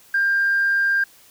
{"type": "tone", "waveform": "sine", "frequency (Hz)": 1596, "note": "G6", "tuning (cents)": 31, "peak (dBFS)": -15, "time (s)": [0.14, 1.04], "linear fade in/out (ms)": 5, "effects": ["tanh soft clip ceiling -12 dBFS", "white hiss -51 dBFS RMS until 1.3 s"]}